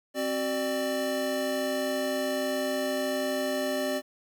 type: tone cluster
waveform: square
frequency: 264.2 / 376.8 / 596 Hz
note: C4 / F#4 / D5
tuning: +17 / +32 / +25 cents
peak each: -33 / -36 / -30 dBFS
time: 0.14-4.02 s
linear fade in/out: 50 ms
effects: 10-bit